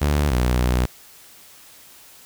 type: tone pair in turn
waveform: sawtooth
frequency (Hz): 73.42 / 61.74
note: D2 / B1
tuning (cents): 0 / 0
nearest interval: minor third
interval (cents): 300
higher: first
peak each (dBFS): -13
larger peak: neither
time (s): 0.01-0.31 / 0.31-0.86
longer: second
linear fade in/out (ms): 10
effects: white hiss -47 dBFS RMS until 2.25 s